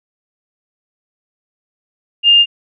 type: tone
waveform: sine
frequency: 2813 Hz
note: F7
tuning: 12 cents sharp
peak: -5 dBFS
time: 2.23-2.46 s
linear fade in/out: 50 ms
effects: none